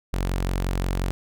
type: tone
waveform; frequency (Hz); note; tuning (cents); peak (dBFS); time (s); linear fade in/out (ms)
sawtooth; 45.61; F#1; -24; -19; 0.13-1.11; 0
effects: none